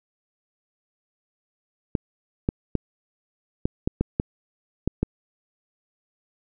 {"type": "clicks", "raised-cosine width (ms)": 3, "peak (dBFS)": -8, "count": 9, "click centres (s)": [1.952, 2.489, 2.753, 3.655, 3.875, 4.01, 4.199, 4.876, 5.03], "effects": []}